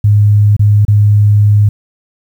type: tone with dropouts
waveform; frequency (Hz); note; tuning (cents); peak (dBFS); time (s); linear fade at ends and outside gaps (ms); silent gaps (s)
sine; 103.83; G#2; 0; -4; 0.04-1.69; 5; 0.566-0.594 / 0.851-0.881
effects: 7-bit